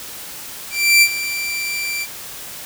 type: tone with ADSR envelope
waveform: sawtooth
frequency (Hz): 2349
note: D7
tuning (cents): 0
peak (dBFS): -4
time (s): 0.7-2.07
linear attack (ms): 320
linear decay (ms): 60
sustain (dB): -14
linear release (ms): 48
effects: white hiss -33 dBFS RMS until 2.65 s

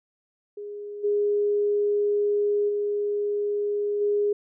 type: tone with level steps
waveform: sine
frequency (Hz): 412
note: G#4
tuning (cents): -14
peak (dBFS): -33 / -20 / -23 / -20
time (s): 0.57-4.33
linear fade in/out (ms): 5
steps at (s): 1.03 / 2.68 / 4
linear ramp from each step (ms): 20
effects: none

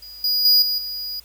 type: tone with level steps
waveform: square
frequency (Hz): 4900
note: D#8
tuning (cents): -27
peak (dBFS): -37 / -18 / -12 / -20 / -27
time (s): 0.02-1.2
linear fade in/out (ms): 5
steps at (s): 0.24 / 0.45 / 0.62 / 0.78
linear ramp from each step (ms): 2
effects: added 60 Hz sine -52 dBFS peak until 1.24 s + white hiss -52 dBFS RMS until 1.24 s

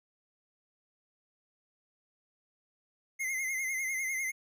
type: tone with vibrato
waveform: square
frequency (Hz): 2097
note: C7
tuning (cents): +3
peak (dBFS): -32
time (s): 3.19-4.32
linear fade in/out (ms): 20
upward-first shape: triangle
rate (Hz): 10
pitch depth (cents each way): 72
effects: none

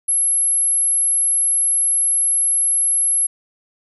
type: tone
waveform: sine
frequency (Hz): 11070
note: F9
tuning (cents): -16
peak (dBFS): -14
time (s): 0.08-3.27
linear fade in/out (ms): 10
effects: none

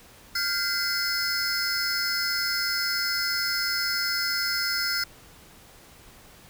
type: tone cluster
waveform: square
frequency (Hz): 1405 / 1567 / 2039 / 4444 / 5160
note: F6 / G6 / C7 / C#8 / E8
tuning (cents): +10 / -1 / -45 / +4 / -38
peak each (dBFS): -31 / -36 / -34 / -36 / -28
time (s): 0.35-5.04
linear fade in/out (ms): 5
effects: pink hiss -51 dBFS RMS until 6.49 s

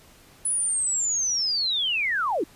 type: linear sweep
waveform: sine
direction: down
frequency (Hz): 10120 to 266.4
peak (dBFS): -22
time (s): 0.45-2.44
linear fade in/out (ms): 5
effects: pink hiss -53 dBFS RMS until 2.55 s + resampled to 32000 Hz

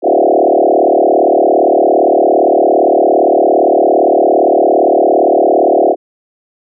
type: tone with frequency modulation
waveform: sine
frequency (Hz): 529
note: C5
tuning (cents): +19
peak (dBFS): -6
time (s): 0.02-5.96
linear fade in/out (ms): 50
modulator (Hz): 37.5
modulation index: 5.5
effects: none

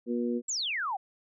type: harmonic tone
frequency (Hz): 120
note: B2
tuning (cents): -49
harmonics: 2 / 3 / 4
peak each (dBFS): -29 / -33 / -35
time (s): 0.06-0.42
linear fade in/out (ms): 50
type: exponential sweep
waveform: sine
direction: down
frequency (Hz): 7902 to 724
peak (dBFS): -29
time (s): 0.48-0.97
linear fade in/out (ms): 10
effects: none

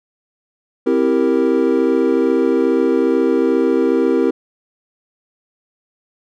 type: chord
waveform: triangle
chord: C dominant seventh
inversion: none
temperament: equal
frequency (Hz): 261.6 / 329.6 / 392 / 466.2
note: C4 / E4 / G4 / Bb4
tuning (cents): 0 / 0 / 0 / 0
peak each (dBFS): -16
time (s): 0.86-4.31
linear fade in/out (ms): 10
effects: none

